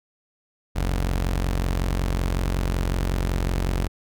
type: tone pair together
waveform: sawtooth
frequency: 45.39 / 72.6 Hz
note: F#1 / D2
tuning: -32 / -19 cents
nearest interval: minor sixth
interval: 813 cents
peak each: -18 / -27 dBFS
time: 0.75-3.88 s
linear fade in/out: 20 ms
effects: none